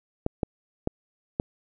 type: clicks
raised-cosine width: 2 ms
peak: -11 dBFS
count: 4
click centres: 0.264 / 0.432 / 0.874 / 1.399 s
effects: none